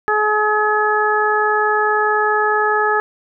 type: harmonic tone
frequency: 424.6 Hz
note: G#4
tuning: 38 cents sharp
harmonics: 1 / 2 / 3 / 4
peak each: -19 / -19 / -19 / -19 dBFS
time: 0.08-3 s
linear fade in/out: 0 ms
effects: none